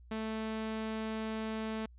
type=tone; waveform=sawtooth; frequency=219.8 Hz; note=A3; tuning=2 cents flat; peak=-31 dBFS; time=0.11-1.86 s; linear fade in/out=5 ms; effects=added 60 Hz sine -53 dBFS peak until 1.98 s + resampled to 8000 Hz